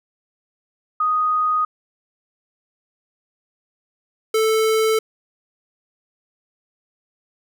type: tone pair in turn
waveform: sine / square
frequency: 1244.5 / 440 Hz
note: D#6 / A4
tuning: 0 / 0 cents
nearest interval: octave + tritone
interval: 1800 cents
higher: first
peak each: -16 dBFS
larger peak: neither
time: 1-1.65 / 4.34-4.99 s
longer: neither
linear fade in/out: 5 ms
effects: none